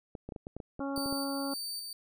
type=clicks; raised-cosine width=2 ms; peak=-27 dBFS; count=11; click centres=0.152 / 0.29 / 0.322 / 0.362 / 0.469 / 0.566 / 0.602 / 0.794 / 0.978 / 1.06 / 1.126 s
type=harmonic tone; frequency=276.5 Hz; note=C#4; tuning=4 cents flat; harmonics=1 / 2 / 3 / 4 / 5; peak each=-34 / -39 / -42 / -45 / -45 dBFS; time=0.8-1.54 s; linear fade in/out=5 ms
type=tone with tremolo; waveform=sawtooth; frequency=4598 Hz; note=D8; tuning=37 cents flat; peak=-33 dBFS; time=0.96-1.93 s; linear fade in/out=2 ms; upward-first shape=square; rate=1.8 Hz; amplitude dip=35%
effects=none